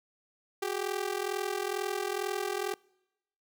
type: ring-modulated tone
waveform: sawtooth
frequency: 392 Hz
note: G4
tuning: in tune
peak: -24 dBFS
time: 0.62-2.74 s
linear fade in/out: 2 ms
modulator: 21.1 Hz
effects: noise-tail reverb RT60 0.9 s tail -26 dB re dry